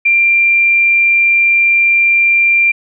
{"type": "tone", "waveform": "sine", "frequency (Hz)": 2375, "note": "D7", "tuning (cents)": 19, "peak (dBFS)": -7, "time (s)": [0.05, 2.72], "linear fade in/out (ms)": 10, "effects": []}